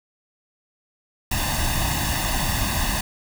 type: noise with comb filter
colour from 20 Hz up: pink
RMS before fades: -23 dBFS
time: 1.31-3.01 s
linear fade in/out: 5 ms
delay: 1.1 ms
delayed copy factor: +0.85
effects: none